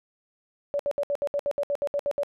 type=tone bursts; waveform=sine; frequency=572 Hz; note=D5; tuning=46 cents flat; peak=-23 dBFS; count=13; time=0.74-2.233 s; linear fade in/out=0 ms; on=53 ms; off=67 ms; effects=none